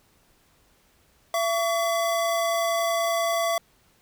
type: tone pair together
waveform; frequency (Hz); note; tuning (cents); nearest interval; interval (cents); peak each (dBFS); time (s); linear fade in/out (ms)
square; 674 / 1133.5; E5 / C#6; +38 / +38; major sixth; 900; -24 / -29; 1.34-3.58; 2
effects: pink hiss -62 dBFS RMS until 4.01 s